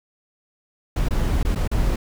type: noise with dropouts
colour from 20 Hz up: brown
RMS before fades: -20 dBFS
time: 0.96-1.96 s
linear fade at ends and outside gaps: 5 ms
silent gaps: 1.086-1.107 / 1.43-1.449 / 1.55-1.557 / 1.677-1.714 s
effects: none